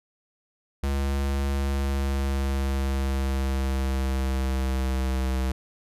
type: tone with pitch glide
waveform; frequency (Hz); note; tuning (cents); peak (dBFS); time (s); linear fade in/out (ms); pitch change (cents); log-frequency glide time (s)
square; 69.1 to 64.85; C#2 to C2; -5 to -15; -24; 0.83-5.52; 5; -110; 1.58-5.39
effects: resampled to 32000 Hz